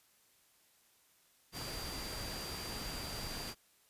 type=tone in noise; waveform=sine; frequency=4730 Hz; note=D8; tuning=12 cents sharp; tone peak=-46 dBFS; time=1.52-3.55 s; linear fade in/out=50 ms; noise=pink; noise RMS=-43 dBFS; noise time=1.52-3.55 s; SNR=-6 dB; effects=white hiss -69 dBFS RMS until 3.89 s + resampled to 32000 Hz